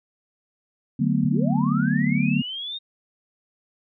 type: chord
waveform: sine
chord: B minor seventh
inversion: first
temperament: just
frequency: 148.16 / 185.21 / 222.2 / 246.9 Hz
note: D3 / F#3 / A3 / B3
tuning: +16 / +2 / +17 / 0 cents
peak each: -24 dBFS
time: 0.99-2.42 s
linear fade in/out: 10 ms
type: linear sweep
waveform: sine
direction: up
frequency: 62.2 to 3729 Hz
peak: -29 dBFS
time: 1.23-2.79 s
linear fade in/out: 20 ms
effects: none